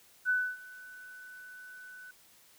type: tone with ADSR envelope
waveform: sine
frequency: 1497 Hz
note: F#6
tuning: 20 cents sharp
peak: -24 dBFS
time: 0.25-2.11 s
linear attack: 45 ms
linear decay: 270 ms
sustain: -22 dB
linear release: 4 ms
effects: white hiss -61 dBFS RMS until 2.58 s